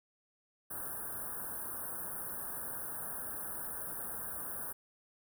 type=band-stop noise; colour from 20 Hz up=white; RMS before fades=-41 dBFS; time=0.7-4.73 s; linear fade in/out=10 ms; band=1700 to 9000 Hz; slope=96 dB/octave; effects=none